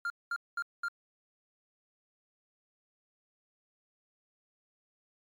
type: tone bursts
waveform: triangle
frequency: 1396.9 Hz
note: F6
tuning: in tune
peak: -29 dBFS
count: 4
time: 0.05-0.884 s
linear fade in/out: 2 ms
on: 51 ms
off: 210 ms
effects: MP3 96 kbps